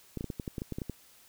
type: clicks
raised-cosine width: 3 ms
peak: -22 dBFS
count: 12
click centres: 0.173 / 0.209 / 0.243 / 0.302 / 0.398 / 0.478 / 0.582 / 0.619 / 0.723 / 0.785 / 0.818 / 0.897 s
effects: white hiss -59 dBFS RMS until 1.28 s